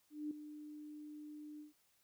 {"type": "tone with ADSR envelope", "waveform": "sine", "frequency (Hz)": 300, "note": "D4", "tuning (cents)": 37, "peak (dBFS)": -37, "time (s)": [0.1, 1.73], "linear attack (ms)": 210, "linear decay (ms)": 3, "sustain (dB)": -11, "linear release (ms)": 130, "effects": ["white hiss -75 dBFS RMS until 2.03 s"]}